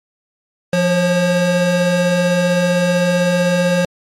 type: tone pair together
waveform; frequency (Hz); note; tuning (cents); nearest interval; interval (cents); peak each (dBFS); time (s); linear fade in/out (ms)
square; 174.61 / 539.5; F3 / C#5; 0 / -47; octave + minor sixth; 1953; -16; 0.73-3.85; 2
effects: low-pass 8000 Hz 12 dB/octave + MP3 64 kbps